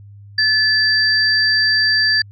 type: tone pair together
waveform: sine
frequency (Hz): 1735 / 4678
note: A6 / D8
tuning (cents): -25 / -8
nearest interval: octave + perfect fourth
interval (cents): 1717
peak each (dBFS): -15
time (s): 0.38-2.22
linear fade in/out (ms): 5
effects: added 101 Hz sine -37 dBFS peak until 2.31 s